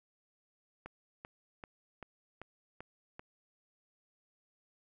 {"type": "click train", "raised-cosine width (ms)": 0.5, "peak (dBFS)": -30, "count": 7, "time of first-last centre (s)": [0.86, 3.195], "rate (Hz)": 2.57, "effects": []}